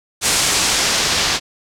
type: noise with low-pass filter sweep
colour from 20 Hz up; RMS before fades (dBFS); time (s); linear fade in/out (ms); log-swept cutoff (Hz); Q
white; -17; 0.21-1.4; 50; 8200 to 4900; 1.1
effects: none